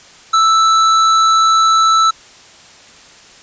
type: tone with hard clipping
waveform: sine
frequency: 1319 Hz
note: E6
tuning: 1 cent sharp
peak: -10 dBFS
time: 0.33-2.11 s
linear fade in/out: 10 ms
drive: 14 dB
effects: white hiss -41 dBFS RMS until 3.42 s + resampled to 16000 Hz